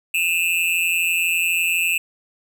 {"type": "tone with amplitude modulation", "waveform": "square", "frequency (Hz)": 2637, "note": "E7", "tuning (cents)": 0, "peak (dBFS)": -14, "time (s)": [0.14, 1.98], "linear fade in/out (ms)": 5, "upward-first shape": "sine", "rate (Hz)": 172, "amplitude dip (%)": 100, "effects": []}